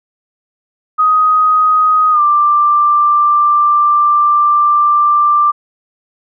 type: tone with pitch glide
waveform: sine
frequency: 1252 to 1181.7 Hz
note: D#6 to D6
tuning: +10 to +10 cents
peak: -7 dBFS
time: 0.98-5.52 s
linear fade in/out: 20 ms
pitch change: -100 cents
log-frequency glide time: 2.11-2.21 s
effects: none